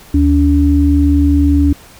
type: tone pair together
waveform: sine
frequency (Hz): 75.65 / 285.6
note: D#2 / D4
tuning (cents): -48 / -48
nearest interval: octave + major seventh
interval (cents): 2300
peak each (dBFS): -10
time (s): 0.14-1.73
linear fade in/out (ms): 5
effects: pink hiss -40 dBFS RMS until 1.99 s